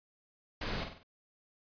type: noise with echo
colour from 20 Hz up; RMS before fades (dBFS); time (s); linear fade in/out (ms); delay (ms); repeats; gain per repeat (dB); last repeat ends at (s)
pink; -37; 0.61-0.84; 5; 48; 4; -6; 1.032
effects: resampled to 11025 Hz